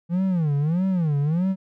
triangle tone with vibrato, 164.81 Hz, E3, in tune, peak -17 dBFS, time 0.09-1.56 s, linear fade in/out 50 ms, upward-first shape sine, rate 1.6 Hz, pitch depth 260 cents each way, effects none

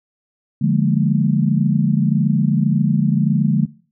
sine chord, Bb dominant seventh, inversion first, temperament equal with one note detuned, 146.83 / 174.61 / 207.7 / 229.5 Hz, D3 / F3 / Ab3 / Bb3, 0 / 0 / 0 / -27 cents, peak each -17 / -19 / -18 / -21 dBFS, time 0.61-3.66 s, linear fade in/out 10 ms, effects noise-tail reverb RT60 0.4 s tail -19 dB re dry

